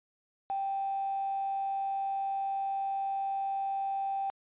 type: tone with quantisation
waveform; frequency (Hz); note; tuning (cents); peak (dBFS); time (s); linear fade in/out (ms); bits
sine; 784; G5; 0; -30; 0.5-4.3; 0; 7
effects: resampled to 8000 Hz